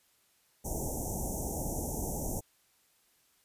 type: band-stop noise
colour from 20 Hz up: pink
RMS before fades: -35 dBFS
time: 0.64-2.41 s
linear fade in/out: 20 ms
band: 890 to 5800 Hz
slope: 96 dB/octave
effects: white hiss -69 dBFS RMS until 3.44 s + resampled to 32000 Hz